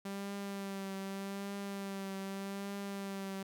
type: tone with vibrato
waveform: sawtooth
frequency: 196.7 Hz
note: G3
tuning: 6 cents sharp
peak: -35 dBFS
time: 0.05-3.43 s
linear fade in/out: 5 ms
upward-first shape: triangle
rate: 0.83 Hz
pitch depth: 30 cents each way
effects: none